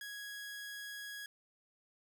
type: tone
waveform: sawtooth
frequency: 1661.2 Hz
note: G#6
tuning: in tune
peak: -40 dBFS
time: 0.01-1.26 s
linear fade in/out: 2 ms
effects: none